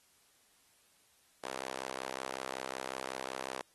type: tone with high-pass filter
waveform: sawtooth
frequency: 65.41 Hz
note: C2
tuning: in tune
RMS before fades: -42 dBFS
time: 1.43-3.62 s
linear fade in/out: 10 ms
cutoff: 520 Hz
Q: 1.2
effects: white hiss -68 dBFS RMS until 3.74 s + AAC 32 kbps